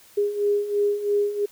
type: beating tone pair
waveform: sine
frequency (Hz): 407.8 / 410.8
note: G#4 / G#4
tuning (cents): -32 / -19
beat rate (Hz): 3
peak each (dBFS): -26 / -21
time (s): 0.17-1.46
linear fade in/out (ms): 10
effects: white hiss -52 dBFS RMS until 1.51 s